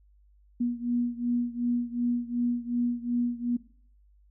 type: beating tone pair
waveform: sine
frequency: 240 / 242.7 Hz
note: B3 / B3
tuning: -49 / -30 cents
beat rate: 2.7 Hz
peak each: -28 / -30 dBFS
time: 0.6-3.57 s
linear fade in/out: 10 ms
effects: noise-tail reverb RT60 0.5 s tail -18 dB re dry + added 50 Hz sine -57 dBFS peak until 4.3 s